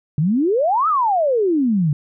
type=exponential two-way sweep; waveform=sine; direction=up then down; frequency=139.4 to 1327 to 139.4 Hz; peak=-14 dBFS; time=0.18-1.93 s; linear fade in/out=2 ms; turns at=0.88 s; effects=none